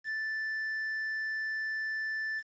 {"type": "tone with quantisation", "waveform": "triangle", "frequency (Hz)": 1760, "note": "A6", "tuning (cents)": 0, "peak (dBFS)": -30, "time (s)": [0.04, 2.43], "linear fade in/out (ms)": 50, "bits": 9, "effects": ["resampled to 16000 Hz"]}